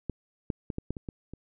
clicks, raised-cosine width 3 ms, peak -18 / -16 / -20 / -19 / -18 / -25 / -23 / -28 dBFS, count 8, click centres 0.097 / 0.502 / 0.702 / 0.784 / 0.906 / 0.968 / 1.088 / 1.336 s, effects none

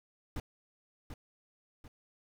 brown noise with echo, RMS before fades -37 dBFS, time 0.36-0.4 s, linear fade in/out 2 ms, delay 740 ms, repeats 2, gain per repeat -7 dB, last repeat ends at 1.88 s, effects none

